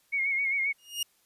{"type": "tone with vibrato", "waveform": "sine", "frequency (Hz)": 2188, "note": "C#7", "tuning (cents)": -23, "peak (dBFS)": -25, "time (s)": [0.12, 0.73], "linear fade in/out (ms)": 20, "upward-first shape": "sine", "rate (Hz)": 7.5, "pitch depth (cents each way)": 54}
{"type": "tone with exponential growth", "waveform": "sawtooth", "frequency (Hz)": 2853, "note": "F7", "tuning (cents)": 36, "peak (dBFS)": -22, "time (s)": [0.78, 1.03], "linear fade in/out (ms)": 5, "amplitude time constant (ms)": 53}
{"effects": ["white hiss -67 dBFS RMS until 1.25 s", "resampled to 32000 Hz"]}